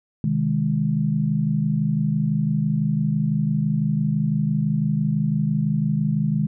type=chord; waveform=sine; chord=Ab major; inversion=first; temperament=just; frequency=129.78 / 155.74 / 207.7 Hz; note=C3 / Eb3 / Ab3; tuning=-14 / +2 / 0 cents; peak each=-26 / -21 / -23 dBFS; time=0.24-6.47 s; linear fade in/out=2 ms; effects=none